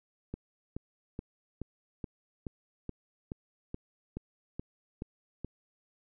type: click train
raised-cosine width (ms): 3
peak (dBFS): -24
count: 13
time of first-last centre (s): 0.34-5.446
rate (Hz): 2.35
effects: none